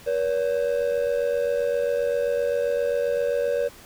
triangle ring-modulated tone, 523.3 Hz, C5, in tune, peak -16 dBFS, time 0.06-3.69 s, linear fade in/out 20 ms, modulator 43.8 Hz, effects pink hiss -47 dBFS RMS until 3.85 s

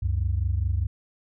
sine tone pair together, 69.3 / 94.14 Hz, C#2 / F#2, 0 / +30 cents, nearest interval perfect fourth, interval 530 cents, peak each -24 dBFS, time 0.02-0.87 s, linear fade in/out 10 ms, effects tanh soft clip ceiling -15 dBFS

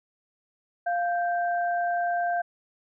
sine tone pair together, 698.5 / 1568 Hz, F5 / G6, 0 / 0 cents, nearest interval octave + major second, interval 1400 cents, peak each -24 / -32 dBFS, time 0.86-2.42 s, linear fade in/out 10 ms, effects none

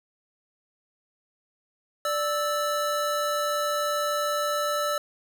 square tone pair together, 587.3 / 1313.9 Hz, D5 / E6, 0 / -6 cents, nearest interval octave + major second, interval 1394 cents, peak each -28 dBFS, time 2.05-4.98 s, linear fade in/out 2 ms, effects none

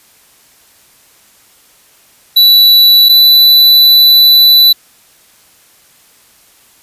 square tone pair in turn, 3951 / 3976 Hz, B7 / B7, 0 / +11 cents, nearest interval unison, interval 11 cents, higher second, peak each -3 dBFS, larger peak neither, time 2.36-3.09 / 3.09-4.73 s, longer second, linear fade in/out 10 ms, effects white hiss -46 dBFS RMS until 6.82 s + resampled to 32000 Hz

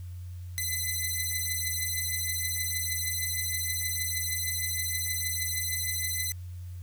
5% pulse beating tone pair, 2016 / 2022.4 Hz, B6 / B6, +35 / +41 cents, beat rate 6.4 Hz, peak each -22 dBFS, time 0.58-6.32 s, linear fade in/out 0 ms, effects added 89 Hz sine -37 dBFS peak until 6.82 s + white hiss -61 dBFS RMS until 6.82 s

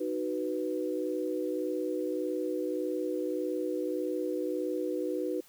sine chord, B major, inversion first, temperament just, 308.7 / 370.4 / 493.9 Hz, D#4 / F#4 / B4, -14 / +2 / 0 cents, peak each -34 dBFS, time 0-5.41 s, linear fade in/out 10 ms, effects white hiss -59 dBFS RMS until 5.48 s

